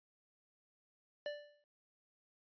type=tone with exponential decay; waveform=square; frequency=587.3 Hz; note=D5; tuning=in tune; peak=-37 dBFS; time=1.26-1.64 s; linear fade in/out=1 ms; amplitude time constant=81 ms; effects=resampled to 11025 Hz